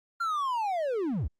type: linear sweep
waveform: triangle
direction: down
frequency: 1400 to 45.17 Hz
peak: -25 dBFS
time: 0.2-1.28 s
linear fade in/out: 10 ms
effects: Opus 48 kbps